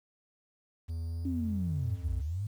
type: tone with pitch glide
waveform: triangle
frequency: 82.41 to 87.82 Hz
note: E2 to F2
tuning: 0 to +10 cents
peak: -31 dBFS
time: 0.88-2.22 s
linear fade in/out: 20 ms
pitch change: +110 cents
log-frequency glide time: 1.03-1.62 s
type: linear two-way sweep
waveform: sine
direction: down then up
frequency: 276.9 to 54.3 to 109.4 Hz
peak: -31 dBFS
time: 1.25-2.47 s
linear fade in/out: 5 ms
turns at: 2.13 s
effects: 10-bit